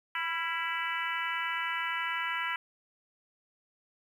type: harmonic tone with a mistuned harmonic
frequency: 329.6 Hz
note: E4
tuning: in tune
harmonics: 3 / 4 / 5 / 6 / 7 / 8 / 9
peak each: -37 / -37 / -38 / -36 / -39 / -43 / -41 dBFS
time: 0.15-2.56 s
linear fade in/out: 2 ms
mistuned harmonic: 4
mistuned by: +47 cents
effects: 10-bit